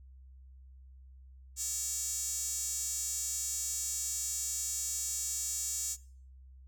square tone with high-pass filter, 252.8 Hz, B3, 41 cents sharp, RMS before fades -36 dBFS, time 1.56-5.97 s, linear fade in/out 50 ms, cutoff 7000 Hz, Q 4, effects noise-tail reverb RT60 0.5 s tail -21 dB re dry + added 65 Hz sine -51 dBFS peak until 6.67 s

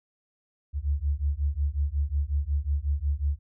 sine beating tone pair, 69.3 / 74.8 Hz, C#2 / D2, 0 / +32 cents, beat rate 5.5 Hz, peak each -27 dBFS, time 0.73-3.39 s, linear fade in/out 50 ms, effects none

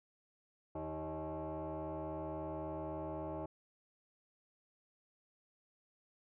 sine tone with frequency modulation, 156.2 Hz, D#3, 7 cents sharp, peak -38 dBFS, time 0.75-3.46 s, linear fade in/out 5 ms, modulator 236 Hz, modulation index 3.1, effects tanh soft clip ceiling -35 dBFS

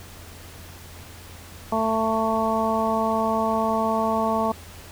harmonic tone, 222.3 Hz, A3, 18 cents sharp, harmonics 1 / 2 / 3 / 4 / 5, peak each -26 / -29 / -25 / -26 / -27 dBFS, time 1.72-4.52 s, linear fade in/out 5 ms, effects added 86 Hz sine -44 dBFS peak until 4.91 s + pink hiss -44 dBFS RMS until 4.91 s

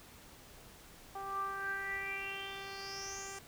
10% pulse tone with low-pass filter sweep, 392 Hz, G4, in tune, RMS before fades -41 dBFS, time 1.15-3.39 s, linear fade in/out 5 ms, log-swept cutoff 930 to 8000 Hz, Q 8.2, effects pink hiss -56 dBFS RMS until 3.47 s

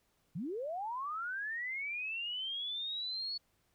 sine linear sweep, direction up, 138.59 to 4435 Hz, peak -36 dBFS, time 0.35-3.38 s, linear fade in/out 10 ms, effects pink hiss -75 dBFS RMS until 3.74 s

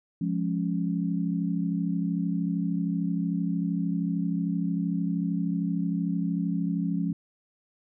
sine chord, Db major, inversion first, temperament equal, 174.61 / 207.7 / 277.2 Hz, F3 / Ab3 / Db4, 0 / 0 / 0 cents, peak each -27 / -31 / -31 dBFS, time 0.21-7.13 s, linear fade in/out 5 ms, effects none

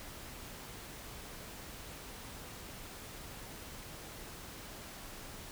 silence, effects pink hiss -48 dBFS RMS until 5.51 s

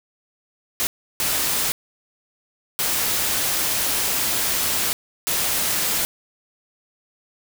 white noise bursts at uneven times, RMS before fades -22 dBFS, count 4, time 0.8-0.87 / 1.2-1.72 / 2.79-4.93 / 5.27-6.05 s, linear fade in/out 0 ms, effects none

